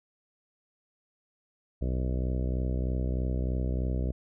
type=harmonic tone; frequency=63.2 Hz; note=B1; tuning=41 cents sharp; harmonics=1 / 2 / 3 / 4 / 5 / 6 / 7 / 8 / 9 / 10; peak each=-28 / -34 / -38 / -40 / -42 / -44 / -45 / -46 / -47 / -48 dBFS; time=1.81-4.12 s; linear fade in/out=10 ms; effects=none